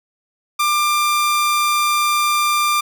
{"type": "tone", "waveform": "sawtooth", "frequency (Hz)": 1191, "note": "D6", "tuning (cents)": 24, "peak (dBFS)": -11, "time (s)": [0.59, 2.81], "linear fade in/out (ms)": 10, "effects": []}